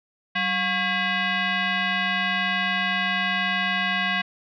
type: tone with frequency modulation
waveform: sine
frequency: 190 Hz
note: F#3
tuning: 46 cents sharp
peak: -21 dBFS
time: 0.35-4.22 s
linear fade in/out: 10 ms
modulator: 907 Hz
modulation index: 3.1
effects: none